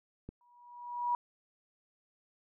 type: click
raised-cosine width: 3 ms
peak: -30 dBFS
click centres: 0.29 s
type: tone with exponential growth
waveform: sine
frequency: 966 Hz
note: B5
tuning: 39 cents flat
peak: -26 dBFS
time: 0.41-1.15 s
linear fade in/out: 1 ms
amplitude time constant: 160 ms
effects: none